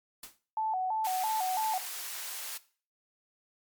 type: noise with exponential decay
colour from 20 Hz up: white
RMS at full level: -40 dBFS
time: 0.23-0.39 s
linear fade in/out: 5 ms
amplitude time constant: 34 ms
type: tone with vibrato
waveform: sine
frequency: 808 Hz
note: G#5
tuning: 48 cents flat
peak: -28 dBFS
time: 0.57-1.78 s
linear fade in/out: 2 ms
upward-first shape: square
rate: 3 Hz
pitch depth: 140 cents each way
type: high-pass noise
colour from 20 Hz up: white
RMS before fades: -39 dBFS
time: 1.04-2.58 s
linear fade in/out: 10 ms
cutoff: 730 Hz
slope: 12 dB/octave
effects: noise-tail reverb RT60 0.4 s tail -17 dB re dry + MP3 96 kbps